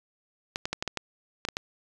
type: clicks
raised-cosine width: 0.2 ms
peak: -12 dBFS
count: 9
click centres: 0.559 / 0.655 / 0.73 / 0.825 / 0.877 / 0.973 / 1.451 / 1.487 / 1.569 s
effects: resampled to 24000 Hz + 7-bit